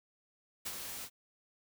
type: noise with ADSR envelope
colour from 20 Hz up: white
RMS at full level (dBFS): -38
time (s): 0.65-1.1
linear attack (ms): 13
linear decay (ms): 51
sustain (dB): -5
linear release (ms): 64
effects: none